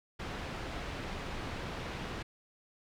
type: low-pass noise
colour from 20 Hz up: pink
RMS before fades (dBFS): -40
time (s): 0.19-2.23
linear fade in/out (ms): 10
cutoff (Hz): 3400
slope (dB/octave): 12
effects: none